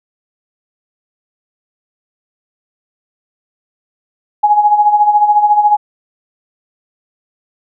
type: tone with tremolo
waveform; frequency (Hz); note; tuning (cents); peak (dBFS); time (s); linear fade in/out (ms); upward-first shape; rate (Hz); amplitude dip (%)
sine; 835; G#5; +9; -4; 4.43-5.77; 10; sine; 14; 65
effects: none